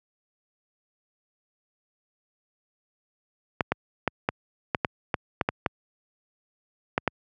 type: clicks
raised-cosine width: 0.5 ms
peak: -7 dBFS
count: 12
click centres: 3.608 / 3.72 / 4.077 / 4.289 / 4.748 / 4.848 / 5.142 / 5.412 / 5.489 / 5.662 / 6.979 / 7.077 s
effects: high-pass 80 Hz 12 dB/octave